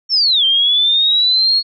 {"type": "linear two-way sweep", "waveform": "sine", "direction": "down then up", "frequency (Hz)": [5520, 3136, 4344], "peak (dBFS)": -10, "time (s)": [0.09, 1.63], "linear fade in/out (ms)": 50, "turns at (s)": 0.45, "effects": []}